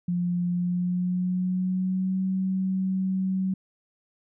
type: tone with pitch glide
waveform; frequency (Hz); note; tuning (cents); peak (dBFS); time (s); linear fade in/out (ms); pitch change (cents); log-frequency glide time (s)
sine; 176.2 to 188.85; F3 to F#3; +16 to +36; -23; 0.08-3.54; 5; +120; 0.5-2.22
effects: none